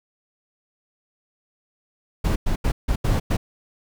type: noise bursts at uneven times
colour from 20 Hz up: brown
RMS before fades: -20 dBFS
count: 6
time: 2.24-2.36 / 2.46-2.56 / 2.64-2.72 / 2.88-2.96 / 3.04-3.2 / 3.3-3.37 s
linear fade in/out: 10 ms
effects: none